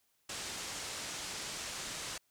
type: low-pass noise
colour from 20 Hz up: white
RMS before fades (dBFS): -42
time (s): 0.29-2.18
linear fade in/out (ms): 5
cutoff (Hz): 8100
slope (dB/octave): 24
effects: white hiss -75 dBFS RMS until 2.3 s